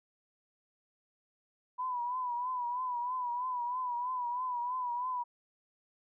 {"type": "tone with vibrato", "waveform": "sine", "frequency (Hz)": 987.8, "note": "B5", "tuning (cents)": 0, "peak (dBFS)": -32, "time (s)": [1.78, 5.24], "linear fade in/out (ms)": 20, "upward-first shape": "triangle", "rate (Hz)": 3.1, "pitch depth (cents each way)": 73, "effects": []}